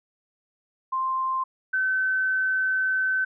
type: tone pair in turn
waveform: sine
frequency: 1048 / 1527.7 Hz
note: C6 / G6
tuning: +2 / -45 cents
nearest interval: perfect fifth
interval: 653 cents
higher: second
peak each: -23 / -21 dBFS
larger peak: second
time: 0.92-1.44 / 1.73-3.25 s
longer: second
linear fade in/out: 10 ms
effects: none